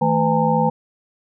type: tone cluster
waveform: sine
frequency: 159.9 / 220.9 / 503 / 816 / 909 Hz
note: D#3 / A3 / B4 / G#5 / A#5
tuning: +48 / +7 / +32 / -31 / -44 cents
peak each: -21 dBFS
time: 0.01-0.7 s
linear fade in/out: 10 ms
effects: none